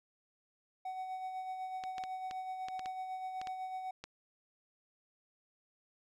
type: tone with tremolo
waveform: triangle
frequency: 750 Hz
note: F#5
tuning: 23 cents sharp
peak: -35 dBFS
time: 0.85-3.91 s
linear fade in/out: 5 ms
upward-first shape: sine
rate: 8 Hz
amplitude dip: 40%
type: clicks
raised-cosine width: 0.2 ms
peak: -27 dBFS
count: 10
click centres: 1.838 / 1.982 / 2.038 / 2.311 / 2.685 / 2.794 / 2.859 / 3.415 / 3.472 / 4.04 s
effects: none